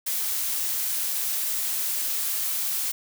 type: noise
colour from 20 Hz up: blue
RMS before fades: -27 dBFS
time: 0.06-2.92 s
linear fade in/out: 10 ms
effects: none